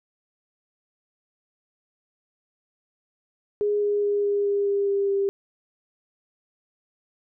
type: tone with pitch steps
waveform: sine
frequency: 413.9 / 411.3 / 408.7 / 406.1 / 403.5 / 401 / 398.4 / 395.9 Hz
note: G#4 / G#4 / G#4 / G#4 / G#4 / G4 / G4 / G4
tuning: -6 / -17 / -28 / -39 / -50 / +39 / +28 / +17 cents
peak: -20 dBFS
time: 3.61-5.29 s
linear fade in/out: 0 ms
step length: 210 ms
effects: none